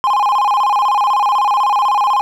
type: tone with vibrato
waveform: triangle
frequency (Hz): 930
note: A#5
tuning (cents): -4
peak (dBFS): -9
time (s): 0.04-2.21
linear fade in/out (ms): 0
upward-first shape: square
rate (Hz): 16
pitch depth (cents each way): 210
effects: none